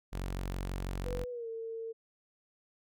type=tone; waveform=sawtooth; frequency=46.12 Hz; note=F#1; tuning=5 cents flat; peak=-31 dBFS; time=0.12-1.25 s; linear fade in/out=20 ms
type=tone with pitch glide; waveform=sine; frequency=493.9 to 452.9 Hz; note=B4 to A#4; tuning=0 to -50 cents; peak=-37 dBFS; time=1.05-1.93 s; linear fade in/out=20 ms; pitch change=-150 cents; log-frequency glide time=1.3-1.48 s
effects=none